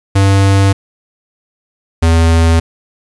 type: tone pair in turn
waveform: square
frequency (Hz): 98 / 82.41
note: G2 / E2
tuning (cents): 0 / 0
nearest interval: minor third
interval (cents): 300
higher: first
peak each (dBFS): -7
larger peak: neither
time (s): 0.15-0.73 / 2.02-2.6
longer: neither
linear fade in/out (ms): 10
effects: resampled to 24000 Hz + 7-bit